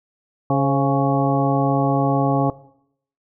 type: harmonic tone with a mistuned harmonic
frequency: 138.59 Hz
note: C#3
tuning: in tune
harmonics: 1 / 2 / 3 / 4 / 5 / 6 / 8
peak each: -20 / -21 / -27 / -24 / -24 / -24 / -27 dBFS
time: 0.5-2.5 s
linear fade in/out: 2 ms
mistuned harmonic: 4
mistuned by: -50 cents
effects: noise-tail reverb RT60 0.7 s tail -19 dB re dry